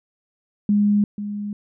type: tone with echo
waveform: sine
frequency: 206 Hz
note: G#3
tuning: 14 cents flat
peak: -14 dBFS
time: 0.69-1.04 s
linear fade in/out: 2 ms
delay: 490 ms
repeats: 1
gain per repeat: -11 dB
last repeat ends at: 1.53 s
effects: none